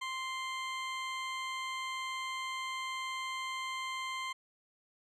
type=tone; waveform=20% pulse; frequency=1046.5 Hz; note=C6; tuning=in tune; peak=-31 dBFS; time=0.01-4.33 s; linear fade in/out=10 ms; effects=low-pass 7000 Hz 12 dB/octave